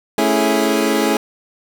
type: chord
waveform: 25% pulse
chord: A major seventh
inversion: none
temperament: equal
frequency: 220 / 277.2 / 329.6 / 415.3 Hz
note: A3 / C#4 / E4 / G#4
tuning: 0 / 0 / 0 / 0 cents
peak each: -16 dBFS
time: 0.18-1.17 s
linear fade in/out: 2 ms
effects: none